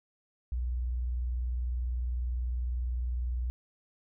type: tone with vibrato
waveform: sine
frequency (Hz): 60.9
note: B1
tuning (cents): -24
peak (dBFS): -29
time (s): 0.52-3.5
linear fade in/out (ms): 0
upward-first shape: sine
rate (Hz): 20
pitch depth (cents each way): 130
effects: none